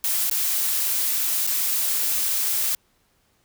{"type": "noise with dropouts", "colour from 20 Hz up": "blue", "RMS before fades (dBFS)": -23, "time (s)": [0.04, 2.75], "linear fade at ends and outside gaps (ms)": 1, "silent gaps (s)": [[0.298, 0.312], [1.467, 1.473]], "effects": ["pink hiss -65 dBFS RMS until 3.44 s"]}